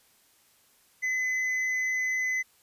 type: tone with hard clipping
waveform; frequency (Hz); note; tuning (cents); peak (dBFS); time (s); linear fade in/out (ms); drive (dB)
sine; 2024; B6; +42; -27; 1.02-2.43; 20; 4
effects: white hiss -63 dBFS RMS until 2.62 s + resampled to 32000 Hz